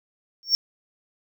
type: tone with exponential growth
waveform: triangle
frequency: 5480 Hz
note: F8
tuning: 34 cents flat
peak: -11 dBFS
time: 0.43-0.55 s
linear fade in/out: 0 ms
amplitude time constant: 26 ms
effects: none